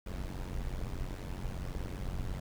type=noise with amplitude modulation; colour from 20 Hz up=brown; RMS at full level=-34 dBFS; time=0.06-2.4 s; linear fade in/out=5 ms; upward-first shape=sine; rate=91.8 Hz; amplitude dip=85%; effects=none